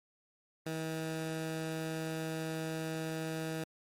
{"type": "tone", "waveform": "15% pulse", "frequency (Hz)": 160, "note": "D#3", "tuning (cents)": 49, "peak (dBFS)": -29, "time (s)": [0.66, 3.64], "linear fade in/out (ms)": 5, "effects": ["MP3 64 kbps"]}